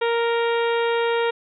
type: harmonic tone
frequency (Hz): 466.2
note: A#4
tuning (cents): 0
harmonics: 1 / 2 / 3 / 4 / 5 / 6 / 7 / 8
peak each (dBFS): -20 / -26 / -30 / -32 / -34 / -36 / -37 / -38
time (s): 0.01-1.31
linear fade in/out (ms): 10
effects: none